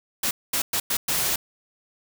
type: noise bursts at uneven times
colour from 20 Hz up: white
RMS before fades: -24 dBFS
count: 5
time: 0.23-0.31 / 0.53-0.62 / 0.73-0.8 / 0.9-0.97 / 1.08-1.36 s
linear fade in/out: 5 ms
effects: none